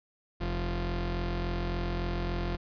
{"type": "tone pair together", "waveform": "sawtooth", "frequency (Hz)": [43.55, 174.2], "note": ["F1", "F3"], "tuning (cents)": [-4, -4], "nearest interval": "2 octaves", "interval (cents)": 2400, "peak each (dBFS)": [-27, -29], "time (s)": [0.4, 2.57], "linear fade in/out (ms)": 20, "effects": ["resampled to 11025 Hz"]}